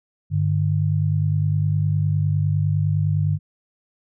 sine tone pair together, 100 / 149.83 Hz, G2 / D3, +35 / +35 cents, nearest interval perfect fifth, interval 700 cents, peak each -20 / -20 dBFS, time 0.3-3.39 s, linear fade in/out 50 ms, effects none

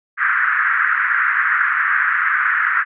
white band-pass noise, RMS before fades -17 dBFS, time 0.17-2.85 s, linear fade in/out 50 ms, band 1300 to 1800 Hz, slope 48 dB/octave, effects none

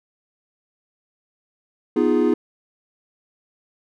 triangle chord, F half-diminished seventh, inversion second, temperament equal, 246.9 / 311.1 / 349.2 / 415.3 Hz, Cb4 / Eb4 / F4 / Ab4, 0 / 0 / 0 / 0 cents, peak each -19 dBFS, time 1.96-2.34 s, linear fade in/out 5 ms, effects none

